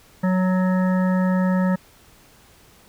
harmonic tone with a mistuned harmonic, 185 Hz, F#3, in tune, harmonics 1 / 3 / 5 / 7 / 9 / 10, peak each -17 / -27 / -31 / -34 / -36 / -37 dBFS, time 0.23-1.76 s, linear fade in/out 10 ms, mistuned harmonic 9, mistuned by +21 cents, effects pink hiss -52 dBFS RMS until 2.88 s

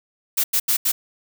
blue noise bursts at uneven times, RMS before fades -19 dBFS, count 4, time 0.37-0.44 / 0.53-0.6 / 0.68-0.77 / 0.85-0.92 s, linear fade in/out 10 ms, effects none

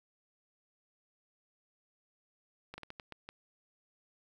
slowing click train, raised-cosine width 0.3 ms, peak -28 dBFS, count 7, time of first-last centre 2.74-3.29 s, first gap 40 ms, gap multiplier 1.33, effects 10-bit

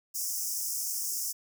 pink high-pass noise, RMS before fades -33 dBFS, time 0.14-1.33 s, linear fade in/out 20 ms, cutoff 5200 Hz, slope 96 dB/octave, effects none

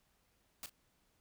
white noise with echo, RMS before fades -45 dBFS, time 0.63-0.66 s, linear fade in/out 0 ms, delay 35 ms, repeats 1, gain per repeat -13 dB, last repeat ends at 0.695 s, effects pink hiss -75 dBFS RMS until 1.2 s

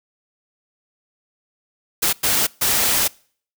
white noise bursts at uneven times, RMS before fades -18 dBFS, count 3, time 2.02-2.13 / 2.23-2.47 / 2.61-3.08 s, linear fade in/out 10 ms, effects noise-tail reverb RT60 0.5 s tail -25 dB re dry

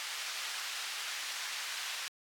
white band-pass noise, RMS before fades -40 dBFS, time 0-2.08 s, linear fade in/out 0 ms, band 1200 to 4800 Hz, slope 12 dB/octave, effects AAC 64 kbps

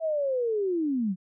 sine linear sweep, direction down, 659.3 to 174.61 Hz, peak -24 dBFS, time 0-1.16 s, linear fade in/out 50 ms, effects none

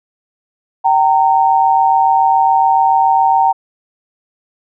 sine tone pair together, 772.9 / 920 Hz, G5 / A#5, -25 / -23 cents, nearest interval minor third, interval 302 cents, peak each -11 dBFS, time 0.84-3.53 s, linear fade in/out 20 ms, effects none

